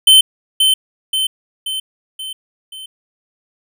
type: tone with echo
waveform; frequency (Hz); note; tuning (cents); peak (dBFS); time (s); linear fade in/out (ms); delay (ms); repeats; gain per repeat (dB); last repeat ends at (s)
square; 3078; G7; -32; -5; 0.07-0.21; 5; 530; 5; -5; 2.86
effects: none